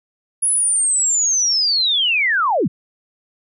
sine linear sweep, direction down, 10510 to 112.1 Hz, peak -14 dBFS, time 0.42-2.68 s, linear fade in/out 10 ms, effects none

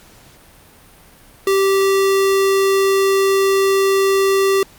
square tone, 389.7 Hz, G4, 10 cents flat, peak -13 dBFS, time 1.47-4.63 s, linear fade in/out 2 ms, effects pink hiss -46 dBFS RMS until 4.78 s + Opus 48 kbps

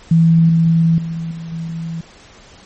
sine tone with level steps, 164.81 Hz, E3, in tune, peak -7 / -9 / -20 / -25 / -21 dBFS, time 0.11-2.01 s, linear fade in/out 5 ms, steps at 0.49 / 0.98 / 1.31 / 1.52 s, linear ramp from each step 2 ms, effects pink hiss -43 dBFS RMS until 2.65 s + MP3 32 kbps

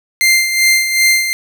sawtooth tone with tremolo, 2093 Hz, C7, in tune, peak -4 dBFS, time 0.21-1.33 s, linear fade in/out 0 ms, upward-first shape sine, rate 2.6 Hz, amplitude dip 60%, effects none

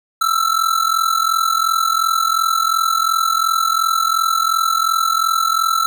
square ring-modulated tone, 1330 Hz, E6, 15 cents sharp, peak -12 dBFS, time 0.21-5.86 s, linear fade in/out 0 ms, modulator 21.4 Hz, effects none

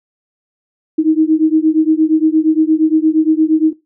sine beating tone pair, 311.1 / 319.7 Hz, D#4 / D#4, 0 / +47 cents, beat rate 8.6 Hz, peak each -12 dBFS, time 0.98-3.73 s, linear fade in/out 10 ms, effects noise-tail reverb RT60 0.2 s tail -17 dB re dry

